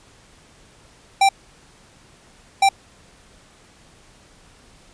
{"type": "tone bursts at uneven times", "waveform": "square", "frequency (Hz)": 784, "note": "G5", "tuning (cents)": 0, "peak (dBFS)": -12, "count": 2, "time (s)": [[1.21, 1.29], [2.62, 2.69]], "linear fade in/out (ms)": 5, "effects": ["pink hiss -51 dBFS RMS until 4.93 s", "resampled to 22050 Hz"]}